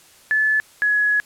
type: tone pair in turn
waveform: sine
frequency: 1731 / 1684.6 Hz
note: A6 / G#6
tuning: -29 / +24 cents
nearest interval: unison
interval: 47 cents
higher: first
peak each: -15 dBFS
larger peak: neither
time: 0.31-0.6 / 0.82-1.2 s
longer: second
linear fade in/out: 0 ms
effects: white hiss -50 dBFS RMS until 1.25 s + low-pass 12000 Hz 12 dB/octave